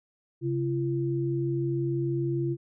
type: tone pair together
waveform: sine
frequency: 135.25 / 340.8 Hz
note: C#3 / F4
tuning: -42 / -42 cents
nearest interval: octave + major third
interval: 1600 cents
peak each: -28 dBFS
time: 0.41-2.57 s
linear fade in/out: 50 ms
effects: none